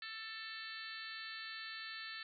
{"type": "harmonic tone", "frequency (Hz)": 442.7, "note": "A4", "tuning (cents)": 11, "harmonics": [3, 4, 5, 6, 7, 8, 9, 10], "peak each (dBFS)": [-54, -48, -56, -54, -57, -56, -52, -53], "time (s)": [0.02, 2.23], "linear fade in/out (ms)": 2, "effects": []}